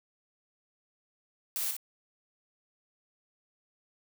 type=noise with echo; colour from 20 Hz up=blue; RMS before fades=-33 dBFS; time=1.56-1.71 s; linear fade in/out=0 ms; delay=56 ms; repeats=1; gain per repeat=-5 dB; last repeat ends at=1.766 s; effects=none